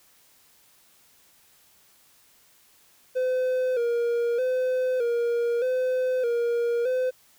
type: tone with vibrato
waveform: triangle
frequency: 491 Hz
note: B4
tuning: 10 cents flat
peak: -20 dBFS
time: 3.15-7.11 s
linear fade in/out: 20 ms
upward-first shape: square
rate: 0.81 Hz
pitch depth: 67 cents each way
effects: white hiss -59 dBFS RMS until 7.38 s